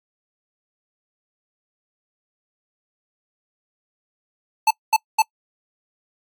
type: tone bursts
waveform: square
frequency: 878 Hz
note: A5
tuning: 4 cents flat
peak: -13 dBFS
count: 3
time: 4.67-5.221 s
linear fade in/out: 5 ms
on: 37 ms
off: 220 ms
effects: noise-tail reverb RT60 0.1 s tail -26 dB re dry + AAC 64 kbps